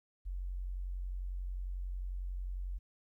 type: tone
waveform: sine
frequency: 45.56 Hz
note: F#1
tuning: 26 cents flat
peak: -36 dBFS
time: 0.25-2.79 s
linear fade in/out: 20 ms
effects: 13-bit